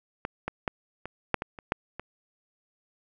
clicks, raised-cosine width 0.5 ms, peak -15 / -15 / -12 / -21 / -7 / -16 / -26 / -9 / -21 dBFS, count 9, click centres 0.251 / 0.48 / 0.678 / 1.056 / 1.343 / 1.421 / 1.588 / 1.721 / 1.996 s, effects none

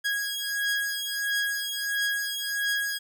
sawtooth beating tone pair, 1648 / 1649.5 Hz, G#6 / G#6, -14 / -12 cents, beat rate 1.5 Hz, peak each -26 dBFS, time 0.04-2.99 s, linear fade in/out 20 ms, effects none

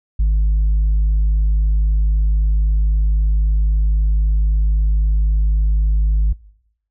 sine tone, 51.9 Hz, G#1, in tune, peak -9 dBFS, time 0.19-6.33 s, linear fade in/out 10 ms, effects noise-tail reverb RT60 0.8 s tail -24 dB re dry + tanh soft clip ceiling -11 dBFS

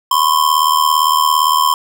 square ring-modulated tone, 1046.5 Hz, C6, in tune, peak -8 dBFS, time 0.11-1.74 s, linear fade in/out 2 ms, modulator 38.8 Hz, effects none

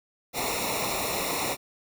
pink noise with comb filter, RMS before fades -29 dBFS, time 0.33-1.57 s, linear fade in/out 50 ms, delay 0.63 ms, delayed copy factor -0.9, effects none

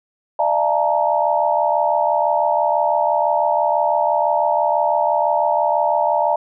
sine tone cluster, 598 / 680 / 867 / 933 Hz, D5 / F5 / A5 / A#5, +31 / -46 / -26 / +1 cents, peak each -20 dBFS, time 0.39-6.36 s, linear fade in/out 5 ms, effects none

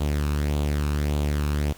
sawtooth tone with flanger, 73.42 Hz, D2, in tune, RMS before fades -24 dBFS, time 0-1.73 s, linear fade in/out 10 ms, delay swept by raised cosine 0.27 to 0.77 ms, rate 1.7 Hz, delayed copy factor +0.55, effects pink hiss -48 dBFS RMS until 1.77 s

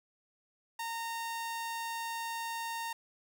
sawtooth tone, 920 Hz, A#5, 23 cents flat, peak -32 dBFS, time 0.79-2.93 s, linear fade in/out 5 ms, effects 11-bit

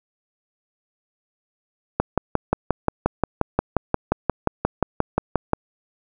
click train, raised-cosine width 1 ms, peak -3 dBFS, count 21, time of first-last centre 2-5.534 s, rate 5.66 Hz, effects none

